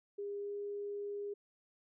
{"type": "tone with pitch glide", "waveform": "sine", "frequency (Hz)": [405.2, 407.5], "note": ["G#4", "G#4"], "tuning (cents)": [-43, -33], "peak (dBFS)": -38, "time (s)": [0.18, 1.34], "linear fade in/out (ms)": 10, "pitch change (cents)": 10, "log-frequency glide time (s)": [0.4, 0.53], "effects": []}